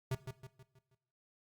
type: tone with echo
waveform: square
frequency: 130.81 Hz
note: C3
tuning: in tune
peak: -33 dBFS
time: 0.11-0.15 s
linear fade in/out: 5 ms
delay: 160 ms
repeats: 5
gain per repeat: -7 dB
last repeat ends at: 0.95 s
effects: noise-tail reverb RT60 0.7 s tail -17 dB re dry + Opus 48 kbps